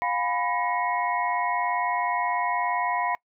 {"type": "tone cluster", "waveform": "sine", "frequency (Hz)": [709, 808, 990, 1887, 2186], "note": ["F5", "G#5", "B5", "A#6", "C#7"], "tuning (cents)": [26, -48, 4, 21, -25], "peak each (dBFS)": [-29, -35, -26, -33, -34], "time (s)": [0.02, 3.15], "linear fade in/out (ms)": 0, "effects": ["noise-tail reverb RT60 0.1 s tail -24 dB re dry"]}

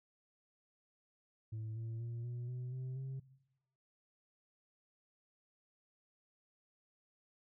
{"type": "tone with pitch steps", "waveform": "sine", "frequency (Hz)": [110, 113.55, 117.22, 121, 124.91, 128.94, 133.1], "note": ["A2", "A#2", "A#2", "B2", "B2", "C3", "C3"], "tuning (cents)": [0, -45, 10, -35, 20, -25, 30], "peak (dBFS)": -37, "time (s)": [1.52, 3.2], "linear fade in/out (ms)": 10, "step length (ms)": 240, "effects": ["noise-tail reverb RT60 1.0 s tail -21 dB re dry", "tanh soft clip ceiling -39 dBFS"]}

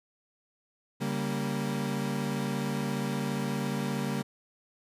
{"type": "chord", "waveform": "35% pulse", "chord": "G diminished", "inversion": "second", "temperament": "equal with one note detuned", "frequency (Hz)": [141.18, 196, 233.1], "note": ["Db3", "G3", "Bb3"], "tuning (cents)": [32, 0, 0], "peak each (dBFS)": -32, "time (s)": [1, 4.23], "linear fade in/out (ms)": 20, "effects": ["resampled to 32000 Hz"]}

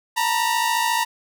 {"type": "tone pair together", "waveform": "sawtooth", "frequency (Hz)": [909, 963.1], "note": ["A#5", "B5"], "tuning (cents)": [-44, -44], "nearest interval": "minor second", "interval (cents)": 100, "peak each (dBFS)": -18, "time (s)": [0.16, 1.05], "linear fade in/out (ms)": 20, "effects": []}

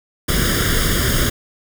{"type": "noise with comb filter", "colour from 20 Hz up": "pink", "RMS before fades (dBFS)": -17, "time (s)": [0.28, 1.3], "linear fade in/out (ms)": 10, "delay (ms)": 0.59, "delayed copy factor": 0.9, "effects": []}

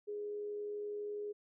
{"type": "tone with amplitude modulation", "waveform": "sine", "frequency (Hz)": 415.3, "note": "G#4", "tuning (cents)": 0, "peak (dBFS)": -37, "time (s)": [0.07, 1.33], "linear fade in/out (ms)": 20, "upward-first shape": "sine", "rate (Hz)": 92, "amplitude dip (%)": 25, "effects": []}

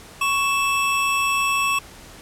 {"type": "tone pair together", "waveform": "square", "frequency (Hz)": [1108.7, 2637], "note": ["C#6", "E7"], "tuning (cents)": [0, 0], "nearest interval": "octave + minor third", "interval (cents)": 1500, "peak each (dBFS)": -22, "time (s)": [0.21, 1.79], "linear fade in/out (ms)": 5, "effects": ["pink hiss -43 dBFS RMS until 2.21 s", "low-pass 12000 Hz 12 dB/octave"]}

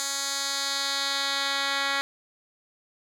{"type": "tone with band-pass filter sweep", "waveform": "10% pulse", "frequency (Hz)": 277.2, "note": "C#4", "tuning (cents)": 0, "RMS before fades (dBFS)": -28, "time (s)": [0, 2.01], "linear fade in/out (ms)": 0, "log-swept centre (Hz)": [6500, 2700], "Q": 1.5, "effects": []}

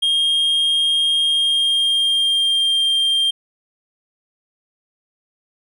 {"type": "tone with pitch glide", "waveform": "triangle", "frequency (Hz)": [3230, 3186], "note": ["G#7", "G7"], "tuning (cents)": [-49, 27], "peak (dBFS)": -13, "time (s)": [0.02, 3.31], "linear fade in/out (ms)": 10, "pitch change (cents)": -24, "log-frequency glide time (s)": [1.23, 2.89], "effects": []}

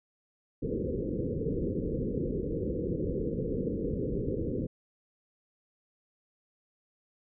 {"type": "low-pass noise", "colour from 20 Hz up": "white", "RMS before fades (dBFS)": -32, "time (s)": [0.62, 4.67], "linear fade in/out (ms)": 10, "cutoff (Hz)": 510, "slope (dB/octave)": 96, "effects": []}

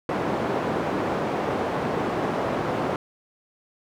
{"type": "band-pass noise", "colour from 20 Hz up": "white", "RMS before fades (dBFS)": -26, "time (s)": [0.09, 2.96], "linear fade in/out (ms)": 2, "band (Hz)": [130, 740], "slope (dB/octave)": 12, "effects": []}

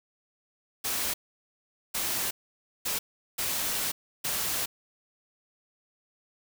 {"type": "noise bursts at uneven times", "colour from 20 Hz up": "white", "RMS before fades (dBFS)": -30, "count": 5, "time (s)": [[0.84, 1.14], [1.94, 2.31], [2.85, 2.99], [3.38, 3.92], [4.24, 4.66]], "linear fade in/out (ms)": 10, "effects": []}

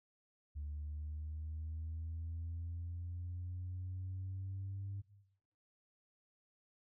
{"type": "exponential sweep", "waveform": "sine", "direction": "up", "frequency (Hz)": [73.2, 99.4], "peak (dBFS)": -39, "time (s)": [0.55, 5.02], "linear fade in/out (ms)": 20, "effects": ["noise-tail reverb RT60 0.8 s tail -17 dB re dry", "tanh soft clip ceiling -37 dBFS"]}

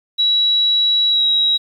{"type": "tone with pitch glide", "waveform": "sine", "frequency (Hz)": [3900, 3849], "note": ["B7", "B7"], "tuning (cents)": [-23, -45], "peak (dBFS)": -12, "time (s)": [0.18, 1.58], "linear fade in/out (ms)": 20, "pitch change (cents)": -22, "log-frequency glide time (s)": [1.09, 1.24], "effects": ["8-bit"]}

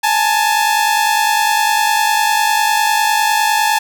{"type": "tone pair together", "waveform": "sawtooth", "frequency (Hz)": [839, 888.9], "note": ["G#5", "A5"], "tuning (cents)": [17, 17], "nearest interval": "minor second", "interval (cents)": 100, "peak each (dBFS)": -11, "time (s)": [0.03, 3.79], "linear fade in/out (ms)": 10, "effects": []}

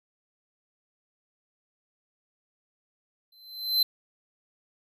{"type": "tone with exponential growth", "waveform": "square", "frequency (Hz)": 4076, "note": "C8", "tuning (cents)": -46, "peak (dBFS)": -18, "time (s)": [3.32, 3.83], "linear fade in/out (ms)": 5, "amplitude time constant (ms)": 110, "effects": []}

